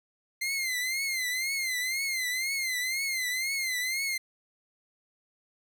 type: tone with vibrato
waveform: sawtooth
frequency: 2084 Hz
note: C7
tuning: 7 cents flat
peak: -25 dBFS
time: 0.41-4.18 s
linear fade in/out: 10 ms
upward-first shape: triangle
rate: 2 Hz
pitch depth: 110 cents each way
effects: none